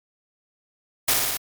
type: noise with echo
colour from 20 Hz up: white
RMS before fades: -19 dBFS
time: 1.08-1.14 s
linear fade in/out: 5 ms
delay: 58 ms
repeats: 4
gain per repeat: -2 dB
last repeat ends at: 1.372 s
effects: MP3 96 kbps